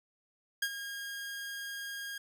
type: tone with ADSR envelope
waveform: sawtooth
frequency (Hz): 1625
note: G#6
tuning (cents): -38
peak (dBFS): -24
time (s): 0.62-2.18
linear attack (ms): 6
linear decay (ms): 59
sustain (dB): -11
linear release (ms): 5
effects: none